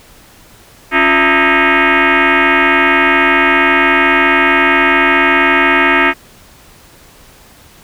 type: tone with frequency modulation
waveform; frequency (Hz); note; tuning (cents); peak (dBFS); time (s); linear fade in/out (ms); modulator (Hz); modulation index
sine; 277.2; C#4; 0; -7; 0.91-6.14; 50; 315; 7.2
effects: pink hiss -42 dBFS RMS until 7.83 s